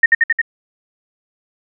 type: tone with echo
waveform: sine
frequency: 1844 Hz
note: A#6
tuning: 19 cents flat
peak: -4 dBFS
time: 0.03-0.06 s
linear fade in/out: 5 ms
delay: 89 ms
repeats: 4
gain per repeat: -2 dB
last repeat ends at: 0.416 s
effects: none